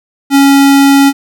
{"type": "tone", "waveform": "square", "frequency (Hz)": 277.5, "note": "C#4", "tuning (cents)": 2, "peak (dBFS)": -4, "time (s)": [0.3, 1.13], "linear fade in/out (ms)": 50, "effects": []}